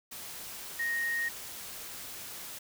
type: tone in noise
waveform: sine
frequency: 1864.7 Hz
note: A#6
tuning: in tune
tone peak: -29 dBFS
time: 0.79-1.29 s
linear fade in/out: 10 ms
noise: white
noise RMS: -43 dBFS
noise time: 0.11-2.59 s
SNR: +11 dB
effects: none